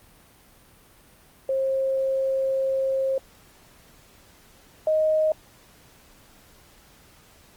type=tone pair in turn; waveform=sine; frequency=534 / 624.3 Hz; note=C5 / D#5; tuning=+35 / +6 cents; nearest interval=minor third; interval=271 cents; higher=second; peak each=-21 / -18 dBFS; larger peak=second; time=1.49-3.18 / 4.87-5.32 s; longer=first; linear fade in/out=2 ms; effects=pink hiss -54 dBFS RMS until 7.56 s + Opus 32 kbps